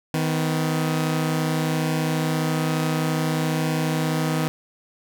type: tone pair together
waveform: sawtooth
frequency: 157.68 / 252.4 Hz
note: D#3 / B3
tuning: +23 / +38 cents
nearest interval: minor sixth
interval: 815 cents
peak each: -18 / -23 dBFS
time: 0.14-4.48 s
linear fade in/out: 0 ms
effects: none